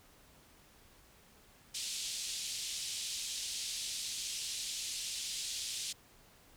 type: band-pass noise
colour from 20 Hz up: pink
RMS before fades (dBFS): -40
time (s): 1.74-5.93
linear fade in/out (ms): 10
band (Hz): 3200 to 9100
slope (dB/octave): 24
effects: pink hiss -62 dBFS RMS until 6.56 s